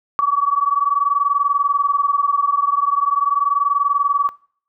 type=tone pair together; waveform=sine; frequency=1131 / 1151.4 Hz; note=C#6 / D6; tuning=+34 / -35 cents; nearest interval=unison; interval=31 cents; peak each=-17 dBFS; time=0.19-4.29 s; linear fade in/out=0 ms; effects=noise-tail reverb RT60 0.5 s tail -21 dB re dry